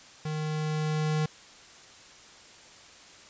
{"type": "tone with level ramp", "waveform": "square", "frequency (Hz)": 154.2, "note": "D#3", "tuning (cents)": -15, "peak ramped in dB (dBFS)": [-31, -25], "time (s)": [0.25, 1.26], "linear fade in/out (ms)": 5, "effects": ["white hiss -51 dBFS RMS until 3.29 s", "resampled to 16000 Hz"]}